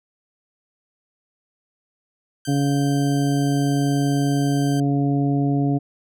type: tone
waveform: 10% pulse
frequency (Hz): 1562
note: G6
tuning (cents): -7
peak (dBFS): -25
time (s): 2.45-4.8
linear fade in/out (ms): 2
type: harmonic tone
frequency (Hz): 140.8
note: C#3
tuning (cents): +27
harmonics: 1 / 2 / 3 / 4 / 5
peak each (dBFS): -20 / -20 / -31 / -38 / -30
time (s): 2.47-5.79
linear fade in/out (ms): 20
effects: none